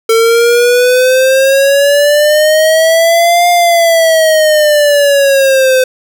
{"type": "exponential two-way sweep", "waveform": "square", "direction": "up then down", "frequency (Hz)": [448.7, 705, 512], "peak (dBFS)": -6, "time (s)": [0.09, 5.84], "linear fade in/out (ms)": 5, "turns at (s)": 3.49, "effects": []}